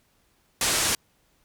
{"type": "low-pass noise", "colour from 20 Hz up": "white", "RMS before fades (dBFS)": -24, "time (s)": [0.61, 0.95], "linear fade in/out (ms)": 2, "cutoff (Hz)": 9900, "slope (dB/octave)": 24, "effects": ["pink hiss -66 dBFS RMS until 1.44 s"]}